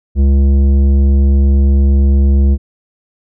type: tone with tanh clipping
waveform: sine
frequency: 68.9 Hz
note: C#2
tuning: 10 cents flat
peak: -8 dBFS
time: 0.15-2.58 s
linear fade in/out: 50 ms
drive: 11 dB
effects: none